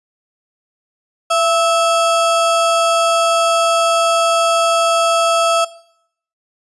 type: ring-modulated tone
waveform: square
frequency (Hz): 987.8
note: B5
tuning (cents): 0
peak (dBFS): -10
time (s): 1.3-5.65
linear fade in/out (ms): 10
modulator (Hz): 316
effects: noise-tail reverb RT60 0.7 s tail -19 dB re dry + resampled to 24000 Hz